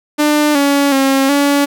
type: tone with pitch steps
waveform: sawtooth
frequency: 298.5 / 282.1 / 270.3 / 284.2 Hz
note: D4 / C#4 / C#4 / C#4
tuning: +28 / +30 / -44 / +43 cents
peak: -6 dBFS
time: 0.18-1.66 s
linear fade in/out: 20 ms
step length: 370 ms
effects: none